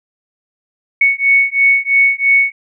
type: beating tone pair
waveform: sine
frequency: 2217 / 2220 Hz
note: C#7 / C#7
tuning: 0 / +2 cents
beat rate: 3 Hz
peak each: -12 dBFS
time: 1.01-2.52 s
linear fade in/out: 5 ms
effects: none